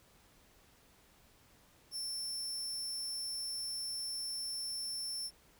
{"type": "tone", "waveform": "sawtooth", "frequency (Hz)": 5380, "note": "E8", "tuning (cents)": 34, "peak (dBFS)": -35, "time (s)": [1.91, 5.31], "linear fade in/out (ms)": 50, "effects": ["pink hiss -65 dBFS RMS until 5.59 s"]}